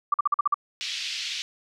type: tone bursts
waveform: sine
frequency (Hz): 1169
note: D6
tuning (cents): -8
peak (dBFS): -17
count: 7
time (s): 0.12-0.543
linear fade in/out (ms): 5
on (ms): 21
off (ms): 46
type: band-pass noise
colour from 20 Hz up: pink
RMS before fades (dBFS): -32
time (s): 0.81-1.42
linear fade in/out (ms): 0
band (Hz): 2600 to 5200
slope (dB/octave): 24
effects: none